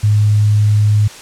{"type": "tone", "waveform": "sine", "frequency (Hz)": 105.1, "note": "G#2", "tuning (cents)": 21, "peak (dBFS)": -8, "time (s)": [0.03, 1.08], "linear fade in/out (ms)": 10, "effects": ["white hiss -34 dBFS RMS until 1.21 s", "low-pass 8000 Hz 12 dB/octave"]}